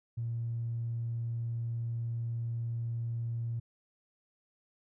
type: tone with tanh clipping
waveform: triangle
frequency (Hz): 116.54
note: A#2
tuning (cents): 0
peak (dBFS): -32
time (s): 0.17-3.6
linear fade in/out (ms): 10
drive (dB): 4
effects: none